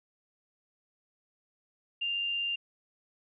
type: tone with amplitude modulation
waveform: sine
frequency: 2794 Hz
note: F7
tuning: in tune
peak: -28 dBFS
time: 2.01-2.56 s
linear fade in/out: 10 ms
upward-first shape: sine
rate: 96 Hz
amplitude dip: 25%
effects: none